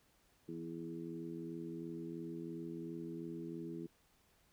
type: harmonic tone with a mistuned harmonic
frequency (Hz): 82.9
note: E2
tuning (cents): +10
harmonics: 2 / 3 / 4 / 5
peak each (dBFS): -48 / -49 / -45 / -52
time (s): 0.48-3.87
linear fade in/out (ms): 10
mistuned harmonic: 5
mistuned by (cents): +15
effects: pink hiss -72 dBFS RMS until 4.52 s